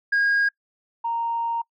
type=tone pair in turn; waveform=sine; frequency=1632 / 928.2 Hz; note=G#6 / A#5; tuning=-31 / -8 cents; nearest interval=minor seventh; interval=977 cents; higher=first; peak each=-15 / -22 dBFS; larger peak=first; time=0.12-0.49 / 1.04-1.62 s; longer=second; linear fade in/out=10 ms; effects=noise-tail reverb RT60 0.1 s tail -26 dB re dry + tanh soft clip ceiling -16 dBFS